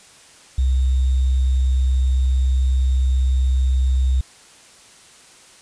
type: tone with sample-and-hold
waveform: sine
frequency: 64.8 Hz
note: C2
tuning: 16 cents flat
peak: -14 dBFS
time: 0.58-4.21 s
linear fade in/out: 5 ms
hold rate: 3675 Hz
effects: white hiss -47 dBFS RMS until 5.61 s + resampled to 22050 Hz